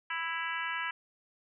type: harmonic tone with a mistuned harmonic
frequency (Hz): 330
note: E4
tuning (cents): +2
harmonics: 3 / 4 / 5 / 6 / 7 / 8 / 9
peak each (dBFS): -39 / -40 / -37 / -40 / -41 / -44 / -44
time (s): 0.1-0.91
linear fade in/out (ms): 5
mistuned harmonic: 8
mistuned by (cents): +29
effects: none